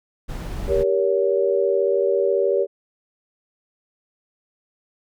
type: noise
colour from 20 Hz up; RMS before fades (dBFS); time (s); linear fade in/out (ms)
brown; -28; 0.28-0.84; 20
type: chord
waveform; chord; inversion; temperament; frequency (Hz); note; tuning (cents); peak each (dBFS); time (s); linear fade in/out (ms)
sine; G diminished; none; just; 392 / 470.4 / 564.5; G4 / Bb4 / Db5; 0 / +16 / +31; -20 / -22 / -21; 0.67-2.67; 50
effects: none